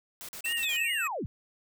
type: noise bursts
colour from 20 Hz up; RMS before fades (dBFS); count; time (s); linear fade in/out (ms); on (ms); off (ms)
white; -42; 5; 0.21-0.767; 0; 77; 43
type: tone with vibrato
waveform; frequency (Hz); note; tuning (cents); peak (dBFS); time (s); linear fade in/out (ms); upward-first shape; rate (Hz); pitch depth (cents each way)
square; 2637; E7; 0; -30; 0.44-1.08; 10; triangle; 2.6; 160
type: tone with tremolo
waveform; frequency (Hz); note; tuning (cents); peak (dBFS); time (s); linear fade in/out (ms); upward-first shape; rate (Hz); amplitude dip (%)
sine; 1864.7; A#6; 0; -33; 0.46-1.07; 0; sine; 3.4; 70
type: linear sweep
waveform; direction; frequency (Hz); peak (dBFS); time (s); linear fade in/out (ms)
sine; down; 3729 to 64.7; -31; 0.63-1.26; 0
effects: none